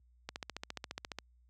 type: click train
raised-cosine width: 0.2 ms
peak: -22 dBFS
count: 14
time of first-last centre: 0.29-1.187 s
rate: 14.5 Hz
effects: added 60 Hz sine -57 dBFS peak until 1.49 s + high-pass 80 Hz 12 dB/octave